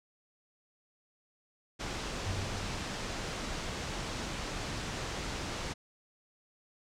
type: low-pass noise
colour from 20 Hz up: pink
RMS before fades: -38 dBFS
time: 1.79-5.74 s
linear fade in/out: 20 ms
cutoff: 7200 Hz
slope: 24 dB/octave
type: tone with exponential decay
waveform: sine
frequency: 95.1 Hz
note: F#2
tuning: 48 cents sharp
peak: -32 dBFS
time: 2.26-3.55 s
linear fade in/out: 0 ms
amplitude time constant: 280 ms
effects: none